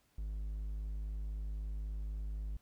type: tone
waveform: triangle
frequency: 51.91 Hz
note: G#1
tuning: in tune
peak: -35 dBFS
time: 0.18-2.57 s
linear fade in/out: 5 ms
effects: pink hiss -73 dBFS RMS until 2.61 s